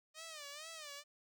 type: tone with vibrato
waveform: 5% pulse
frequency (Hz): 610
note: D#5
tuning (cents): -34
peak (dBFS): -36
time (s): 0.14-1.04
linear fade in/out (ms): 50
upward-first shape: sine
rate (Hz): 2.2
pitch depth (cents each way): 130
effects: none